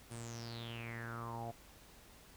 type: tone with low-pass filter sweep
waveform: sawtooth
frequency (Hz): 116.54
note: A#2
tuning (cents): 0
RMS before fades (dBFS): -45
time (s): 0.1-1.52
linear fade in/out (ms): 20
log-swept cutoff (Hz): 9600 to 670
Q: 8.8
effects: added 50 Hz sine -66 dBFS peak until 2.36 s + pink hiss -60 dBFS RMS until 2.36 s